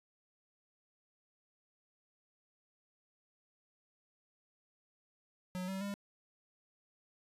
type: tone with pitch steps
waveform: square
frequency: 183.1 / 191.76 / 200.8 Hz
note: F#3 / G3 / G3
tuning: -18 / -38 / +42 cents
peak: -38 dBFS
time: 5.55-5.94 s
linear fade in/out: 0 ms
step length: 130 ms
effects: resampled to 32000 Hz